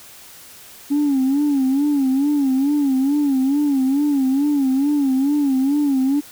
sine tone with vibrato, 277.5 Hz, C#4, 2 cents sharp, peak -13 dBFS, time 0.9-6.21 s, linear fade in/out 20 ms, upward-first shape sine, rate 2.3 Hz, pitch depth 110 cents each way, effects tanh soft clip ceiling -12 dBFS + white hiss -42 dBFS RMS until 6.31 s

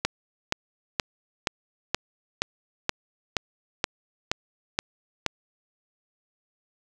click train, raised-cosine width 0.2 ms, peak -5 dBFS, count 12, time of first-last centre 0.05-5.263 s, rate 2.11 Hz, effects none

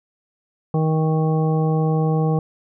harmonic tone, 157.7 Hz, D#3, 24 cents sharp, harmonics 1 / 2 / 3 / 4 / 5 / 7, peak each -17 / -28 / -24 / -35 / -28 / -35 dBFS, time 0.74-2.39 s, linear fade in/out 2 ms, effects none

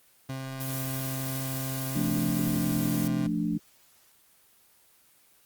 30% pulse tone with pitch glide, 132.8 to 130.97 Hz, C3 to C3, +26 to +2 cents, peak -29 dBFS, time 0.29-3.27 s, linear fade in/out 5 ms, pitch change -24 cents, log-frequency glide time 2.31-2.7 s
blue noise, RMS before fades -37 dBFS, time 0.6-3.08 s, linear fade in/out 5 ms
sine chord, D minor, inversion first, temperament equal with one note detuned, 172.51 / 220 / 293.7 Hz, F3 / A3 / D4, -21 / 0 / 0 cents, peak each -30 dBFS, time 1.95-3.58 s, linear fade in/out 10 ms
effects white hiss -61 dBFS RMS until 5.45 s + Opus 24 kbps

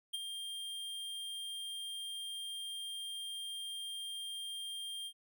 square tone with ADSR envelope, 3197 Hz, G7, 33 cents sharp, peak -34 dBFS, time 0.13-5.13 s, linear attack 14 ms, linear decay 22 ms, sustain -7 dB, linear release 66 ms, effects none

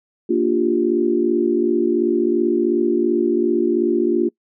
sine chord, G minor seventh, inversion first, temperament equal, 233.1 / 293.7 / 349.2 / 392 Hz, Bb3 / D4 / F4 / G4, 0 / 0 / 0 / 0 cents, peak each -22 / -22 / -17 / -23 dBFS, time 0.29-4.29 s, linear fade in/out 10 ms, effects noise-tail reverb RT60 0.1 s tail -24 dB re dry

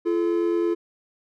triangle tone pair together, 342.1 / 431.3 Hz, F4 / A4, -36 / -35 cents, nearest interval major third, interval 401 cents, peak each -19 / -24 dBFS, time 0.05-0.75 s, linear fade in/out 20 ms, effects none

